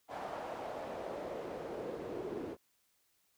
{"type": "noise with band-pass filter sweep", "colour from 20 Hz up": "pink", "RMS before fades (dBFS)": -42, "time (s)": [0.08, 2.57], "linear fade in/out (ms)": 50, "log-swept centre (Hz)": [760, 370], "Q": 2.3, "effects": ["white hiss -75 dBFS RMS until 3.37 s"]}